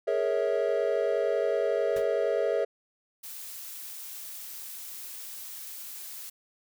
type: chord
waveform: triangle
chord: A# half-diminished seventh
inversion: third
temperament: equal with one note detuned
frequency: 415.3 / 466.2 / 554.4 / 649.1 Hz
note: G#4 / A#4 / C#5 / E5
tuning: 0 / 0 / 0 / -27 cents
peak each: -28 dBFS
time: 0.07-2.65 s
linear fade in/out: 10 ms
type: noise with exponential decay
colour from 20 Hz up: pink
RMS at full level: -37 dBFS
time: 1.96-2.08 s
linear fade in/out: 5 ms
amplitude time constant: 26 ms
type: noise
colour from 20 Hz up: blue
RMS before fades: -41 dBFS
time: 3.23-6.3 s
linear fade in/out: 10 ms
effects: none